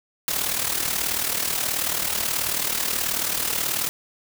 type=noise with amplitude modulation; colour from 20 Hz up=white; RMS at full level=-22 dBFS; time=0.28-3.89 s; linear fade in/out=0 ms; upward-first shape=sine; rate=38.5 Hz; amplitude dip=65%; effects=none